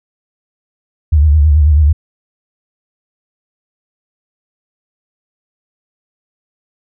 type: tone with vibrato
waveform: sine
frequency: 75.1 Hz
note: D2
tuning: 39 cents sharp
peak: -5 dBFS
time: 1.12-1.93 s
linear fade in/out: 10 ms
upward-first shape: sine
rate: 9.2 Hz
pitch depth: 97 cents each way
effects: none